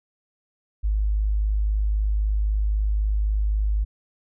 sine tone, 51.91 Hz, G#1, in tune, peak -19 dBFS, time 0.83-3.85 s, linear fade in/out 20 ms, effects none

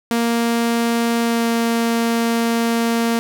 sawtooth tone with pitch glide, 233.1 to 231.4 Hz, A#3 to A#3, 0 to -13 cents, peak -12 dBFS, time 0.11-3.19 s, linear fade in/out 0 ms, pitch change -13 cents, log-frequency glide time 1.2-1.47 s, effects none

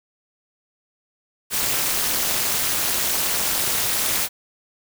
white noise with amplitude modulation, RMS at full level -18 dBFS, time 1.5-4.29 s, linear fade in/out 50 ms, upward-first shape sine, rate 257 Hz, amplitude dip 95%, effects none

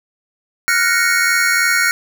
square chord, Gb major seventh, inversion third, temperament equal, 1396.9 / 1480 / 1864.7 / 2217 Hz, F6 / Gb6 / Bb6 / Db7, 0 / 0 / 0 / 0 cents, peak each -19 dBFS, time 0.68-1.91 s, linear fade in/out 0 ms, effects none

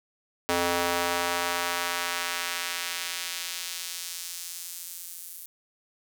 square tone with high-pass filter sweep, 87.1 Hz, F2, 4 cents flat, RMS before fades -31 dBFS, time 0.49-5.46 s, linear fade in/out 0 ms, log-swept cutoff 440 to 12000 Hz, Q 0.76, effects none

